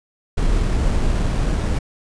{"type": "noise with sample-and-hold", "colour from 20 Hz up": "brown", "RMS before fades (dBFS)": -18, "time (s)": [0.37, 1.79], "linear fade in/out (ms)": 10, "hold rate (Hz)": 7350, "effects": ["resampled to 22050 Hz"]}